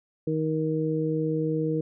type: harmonic tone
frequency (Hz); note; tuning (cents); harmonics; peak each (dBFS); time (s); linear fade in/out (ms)
157.2; D#3; +18; 1 / 2 / 3; -28 / -28 / -28; 0.27-1.81; 5
effects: none